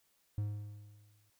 triangle tone with exponential decay, 103.9 Hz, G#2, 1 cent sharp, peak -29 dBFS, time 0.38-1.3 s, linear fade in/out 0 ms, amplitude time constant 200 ms, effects white hiss -74 dBFS RMS until 1.39 s

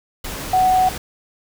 sine tone in noise, 744 Hz, F#5, 9 cents sharp, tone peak -12 dBFS, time 0.53-0.89 s, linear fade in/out 5 ms, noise pink, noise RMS -29 dBFS, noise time 0.24-0.98 s, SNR +14 dB, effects none

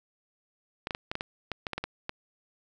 clicks, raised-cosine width 0.3 ms, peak -16 dBFS, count 12, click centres 0.871 / 0.908 / 0.949 / 1.115 / 1.154 / 1.209 / 1.517 / 1.668 / 1.733 / 1.78 / 1.84 / 2.094 s, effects none

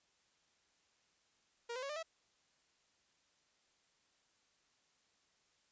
sawtooth tone with pitch steps, 471.3 / 511 / 554 / 600.7 / 651.3 Hz, A#4 / C5 / C#5 / D5 / E5, +19 / -41 / -1 / +39 / -21 cents, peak -37 dBFS, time 1.69-2.03 s, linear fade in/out 10 ms, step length 68 ms, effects white hiss -75 dBFS RMS until 5.71 s + resampled to 16000 Hz

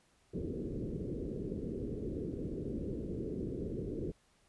white low-pass noise, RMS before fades -39 dBFS, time 0.33-4.12 s, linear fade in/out 10 ms, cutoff 450 Hz, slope 48 dB/octave, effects pink hiss -70 dBFS RMS until 4.48 s + resampled to 24000 Hz

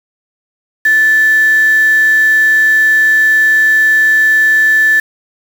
sine tone with quantisation, 1751 Hz, A6, 9 cents flat, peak -6 dBFS, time 0.85-5 s, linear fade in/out 5 ms, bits 4, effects none

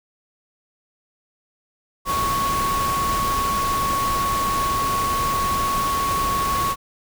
sine tone in noise, 1108.7 Hz, C#6, in tune, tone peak -20 dBFS, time 2.05-6.76 s, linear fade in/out 50 ms, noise pink, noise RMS -27 dBFS, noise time 2.05-6.76 s, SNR +4 dB, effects none

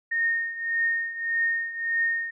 sine tone with tremolo, 1842 Hz, A#6, 21 cents flat, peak -20 dBFS, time 0.11-2.31 s, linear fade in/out 10 ms, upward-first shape triangle, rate 1.7 Hz, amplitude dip 80%, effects none

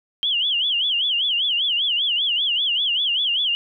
sine tone with vibrato, 3103 Hz, G7, 18 cents flat, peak -18 dBFS, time 0.23-3.55 s, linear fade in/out 0 ms, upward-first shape sine, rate 5.1 Hz, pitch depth 190 cents each way, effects none

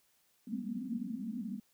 white band-pass noise, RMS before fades -39 dBFS, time 0.47-1.6 s, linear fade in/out 2 ms, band 190 to 260 Hz, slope 96 dB/octave, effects white hiss -72 dBFS RMS until 1.73 s

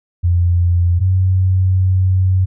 sine tone pair in turn, 87.31 / 93.33 Hz, F2 / F#2, 0 / +15 cents, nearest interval minor second, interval 115 cents, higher second, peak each -10 dBFS, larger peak neither, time 0.23-1 / 1-2.46 s, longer second, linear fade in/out 20 ms, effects none

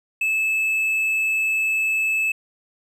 triangle tone, 2610 Hz, E7, 18 cents flat, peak -17 dBFS, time 0.21-2.32 s, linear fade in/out 5 ms, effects none

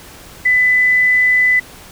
sine tone, 2000 Hz, B6, 21 cents sharp, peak -9 dBFS, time 0.45-1.6 s, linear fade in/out 10 ms, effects pink hiss -38 dBFS RMS until 1.91 s

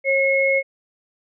sine tone pair together, 542.2 / 2171 Hz, C#5 / C#7, -38 / -37 cents, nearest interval 2 octaves, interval 2401 cents, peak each -18 dBFS, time 0.04-0.63 s, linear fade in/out 50 ms, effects none

